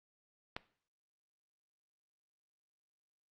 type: click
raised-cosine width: 0.3 ms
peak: -22 dBFS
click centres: 0.565 s
effects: noise-tail reverb RT60 0.5 s tail -17 dB re dry + Opus 48 kbps